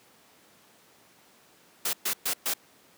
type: noise bursts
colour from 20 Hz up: white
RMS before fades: -28 dBFS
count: 4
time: 1.85-2.538 s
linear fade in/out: 5 ms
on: 82 ms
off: 120 ms
effects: pink hiss -58 dBFS RMS until 2.97 s + high-pass 200 Hz 12 dB/octave